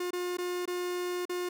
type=tone with dropouts; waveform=45% pulse; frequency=357.2 Hz; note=F4; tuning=39 cents sharp; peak=-31 dBFS; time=0-1.49 s; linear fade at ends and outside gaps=5 ms; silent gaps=0.107-0.131 / 0.371-0.384 / 0.656-0.676 / 1.254-1.294 s; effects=none